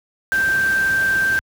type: tone in noise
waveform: sine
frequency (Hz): 1568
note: G6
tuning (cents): 0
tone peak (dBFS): -15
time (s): 0.32-1.39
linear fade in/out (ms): 0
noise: pink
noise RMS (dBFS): -31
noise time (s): 0.32-1.39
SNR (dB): +13
effects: high-pass 60 Hz 12 dB/octave